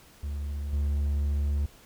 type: tone with level steps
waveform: triangle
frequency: 72 Hz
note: D2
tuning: 34 cents flat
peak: -28 / -22 dBFS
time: 0.23-1.66 s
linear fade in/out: 5 ms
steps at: 0.73 s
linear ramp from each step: 2 ms
effects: pink hiss -55 dBFS RMS until 1.85 s